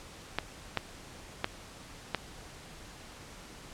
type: clicks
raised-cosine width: 0.3 ms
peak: -12 dBFS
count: 4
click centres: 0.386 / 0.773 / 1.444 / 2.147 s
effects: pink hiss -49 dBFS RMS until 3.73 s + low-pass 9000 Hz 12 dB/octave